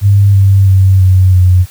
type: tone with pitch steps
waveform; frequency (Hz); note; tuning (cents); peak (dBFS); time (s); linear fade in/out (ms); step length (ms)
sine; 100 / 97.66 / 95.37 / 93.14 / 90.96; G2 / G2 / G2 / F#2 / F#2; +35 / -6 / -47 / +12 / -29; -3; 0.01-1.66; 50; 330
effects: white hiss -38 dBFS RMS until 1.7 s